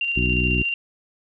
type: tone with tremolo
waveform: sine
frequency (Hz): 2772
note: F7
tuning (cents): -14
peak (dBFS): -20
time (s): 0.01-0.74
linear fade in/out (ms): 2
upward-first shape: square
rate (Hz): 14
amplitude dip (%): 30
type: harmonic tone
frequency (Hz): 61.6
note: B1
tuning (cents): -4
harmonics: 1 / 2 / 3 / 4 / 5 / 6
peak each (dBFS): -23 / -26 / -28 / -29 / -30 / -31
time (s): 0.16-0.63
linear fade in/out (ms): 10
effects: none